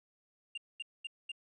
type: tone bursts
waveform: triangle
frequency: 2794 Hz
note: F7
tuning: in tune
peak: -36 dBFS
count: 4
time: 0.55-1.318 s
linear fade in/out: 5 ms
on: 27 ms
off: 220 ms
effects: resampled to 24000 Hz